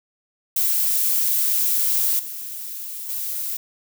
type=noise with level steps; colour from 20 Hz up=violet; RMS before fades=-20 / -32 / -27 dBFS; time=0.56-3.57 s; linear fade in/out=5 ms; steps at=2.19 / 3.09 s; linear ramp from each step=5 ms; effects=none